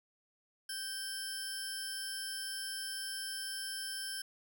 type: tone pair together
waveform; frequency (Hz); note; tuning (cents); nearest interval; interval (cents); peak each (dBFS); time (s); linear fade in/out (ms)
25% pulse; 1568 / 5274; G6 / E8; 0 / 0; octave + major sixth; 2100; -38 / -36; 0.69-4.22; 5
effects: none